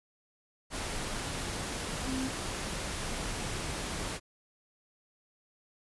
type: tone in noise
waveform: sine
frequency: 261.6 Hz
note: C4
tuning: in tune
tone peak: -32 dBFS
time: 2.04-2.31 s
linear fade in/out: 50 ms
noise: pink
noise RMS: -36 dBFS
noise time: 0.7-4.2 s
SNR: +1 dB
effects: resampled to 24000 Hz

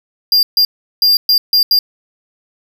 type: tone bursts at uneven times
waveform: square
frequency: 4799 Hz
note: D8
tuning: 37 cents sharp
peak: -8 dBFS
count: 6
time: 0.32-0.43 / 0.57-0.65 / 1.02-1.17 / 1.29-1.38 / 1.53-1.63 / 1.71-1.79 s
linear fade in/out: 2 ms
effects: none

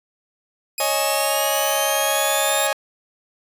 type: exponential sweep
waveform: 5% pulse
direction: up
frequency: 2492 to 3729 Hz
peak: -15 dBFS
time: 0.78-2.67 s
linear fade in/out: 2 ms
type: chord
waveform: sawtooth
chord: C# suspended second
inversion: none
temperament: just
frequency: 554.4 / 623.7 / 831.5 Hz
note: C#5 / D#5 / G#5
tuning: 0 / +4 / +2 cents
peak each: -20 dBFS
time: 0.8-2.73 s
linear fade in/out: 2 ms
effects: resampled to 32000 Hz

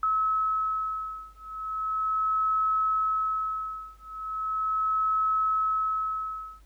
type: beating tone pair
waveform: sine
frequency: 1291 / 1291.38 Hz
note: E6 / E6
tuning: -37 / -36 cents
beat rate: 0.38 Hz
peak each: -28 dBFS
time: 0.03-6.61 s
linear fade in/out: 2 ms
effects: added 50 Hz sine -52 dBFS peak until 6.65 s + pink hiss -65 dBFS RMS until 6.65 s

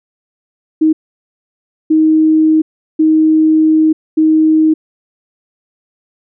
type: tone bursts at uneven times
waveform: sine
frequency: 314.2 Hz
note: D#4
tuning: 17 cents sharp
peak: -6 dBFS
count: 4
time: 0.81-0.93 / 1.9-2.62 / 2.99-3.93 / 4.17-4.74 s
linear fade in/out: 10 ms
effects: none

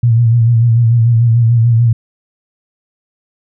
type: tone with vibrato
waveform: sine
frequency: 116.54 Hz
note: A#2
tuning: in tune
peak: -6 dBFS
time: 0.03-1.93 s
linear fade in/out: 5 ms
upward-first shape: sine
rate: 6.8 Hz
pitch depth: 56 cents each way
effects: none

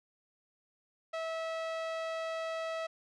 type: tone with low-pass filter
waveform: sawtooth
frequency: 650 Hz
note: E5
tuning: 24 cents flat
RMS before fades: -37 dBFS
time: 1.13-2.87 s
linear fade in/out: 10 ms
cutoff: 4100 Hz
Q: 0.58
effects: none

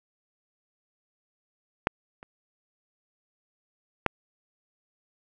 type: clicks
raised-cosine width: 0.5 ms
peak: -6 / -29 / -6 dBFS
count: 3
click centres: 1.871 / 2.229 / 4.063 s
effects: none

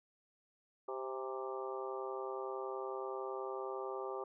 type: harmonic tone with a mistuned harmonic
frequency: 130.81 Hz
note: C3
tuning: in tune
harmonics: 3 / 4 / 5 / 6 / 7 / 8 / 9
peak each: -42 / -45 / -50 / -48 / -50 / -54 / -47 dBFS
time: 0.88-4.24 s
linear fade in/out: 5 ms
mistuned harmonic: 6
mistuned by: +44 cents
effects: none

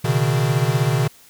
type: tone cluster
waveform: square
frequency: 122.6 / 137.9 / 154.7 Hz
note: B2 / C#3 / D#3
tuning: -12 / -9 / -10 cents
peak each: -21 / -21 / -23 dBFS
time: 0.04-1.08 s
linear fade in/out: 10 ms
effects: white hiss -49 dBFS RMS until 1.29 s

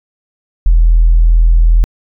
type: tone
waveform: sine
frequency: 41.2 Hz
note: E1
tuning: in tune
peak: -3 dBFS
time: 0.66-1.84 s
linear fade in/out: 0 ms
effects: tanh soft clip ceiling 0 dBFS

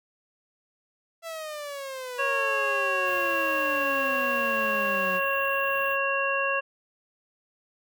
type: exponential sweep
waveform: sawtooth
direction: down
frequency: 670 to 181.4 Hz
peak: -30 dBFS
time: 1.22-5.21 s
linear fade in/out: 50 ms
type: harmonic tone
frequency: 550 Hz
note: C#5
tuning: 14 cents flat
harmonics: 1 / 2 / 3 / 5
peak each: -29 / -29 / -29 / -29 dBFS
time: 2.18-6.61 s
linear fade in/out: 20 ms
type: band-stop noise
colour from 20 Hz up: white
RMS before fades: -43 dBFS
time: 3.04-5.98 s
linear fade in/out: 50 ms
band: 3400 to 12000 Hz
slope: 96 dB/octave
effects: none

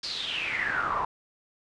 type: noise with band-pass filter sweep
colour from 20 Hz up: brown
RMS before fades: -30 dBFS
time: 0.03-1.05 s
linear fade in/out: 5 ms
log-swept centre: 4800 to 960 Hz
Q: 8.7
effects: resampled to 22050 Hz

